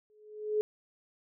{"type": "tone with exponential growth", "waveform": "sine", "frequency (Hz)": 425, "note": "G#4", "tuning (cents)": 40, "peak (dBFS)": -23, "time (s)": [0.1, 0.61], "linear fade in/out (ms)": 0, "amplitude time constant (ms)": 110, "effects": []}